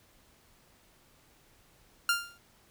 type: tone with exponential decay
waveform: sawtooth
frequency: 1396.9 Hz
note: F6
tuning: in tune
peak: -18 dBFS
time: 2.09-2.38 s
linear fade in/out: 2 ms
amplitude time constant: 63 ms
effects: pink hiss -63 dBFS RMS until 2.7 s